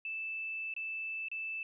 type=tone with dropouts; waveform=sine; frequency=2637 Hz; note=E7; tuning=in tune; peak=-36 dBFS; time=0.05-1.63 s; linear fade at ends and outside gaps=2 ms; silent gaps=0.739-0.764 / 1.285-1.315 s; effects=none